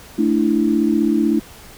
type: chord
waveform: sine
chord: A suspended fourth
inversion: none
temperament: equal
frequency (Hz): 220 / 293.7 / 329.6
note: A3 / D4 / E4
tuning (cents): 0 / 0 / 0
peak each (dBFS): -18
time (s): 0.18-1.4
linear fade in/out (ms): 10
effects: pink hiss -41 dBFS RMS until 1.77 s